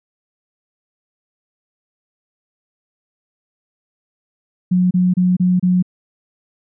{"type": "tone bursts", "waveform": "sine", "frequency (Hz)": 181.3, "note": "F#3", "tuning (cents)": -35, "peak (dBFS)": -11, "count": 5, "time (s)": [4.71, 5.826], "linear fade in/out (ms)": 10, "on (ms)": 200, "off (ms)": 29, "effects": []}